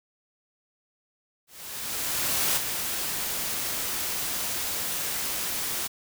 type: noise with ADSR envelope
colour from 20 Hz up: white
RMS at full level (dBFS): -24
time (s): 1.47-5.88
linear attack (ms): 1100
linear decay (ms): 7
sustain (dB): -6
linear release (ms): 18
effects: none